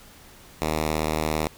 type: tone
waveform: 5% pulse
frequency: 77.78 Hz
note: D#2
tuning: in tune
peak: -12 dBFS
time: 0.62-1.47 s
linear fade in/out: 0 ms
effects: pink hiss -49 dBFS RMS until 1.57 s